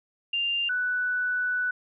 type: tone pair in turn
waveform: sine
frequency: 2794 / 1486.9 Hz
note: F7 / F#6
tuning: 0 / +8 cents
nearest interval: major seventh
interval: 1092 cents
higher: first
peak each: -24 dBFS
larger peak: neither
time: 0.33-0.69 / 0.69-1.71 s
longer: second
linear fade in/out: 5 ms
effects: none